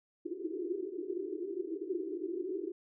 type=band-pass noise; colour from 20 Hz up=white; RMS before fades=-38 dBFS; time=0.25-2.72 s; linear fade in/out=10 ms; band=320 to 400 Hz; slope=96 dB/octave; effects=none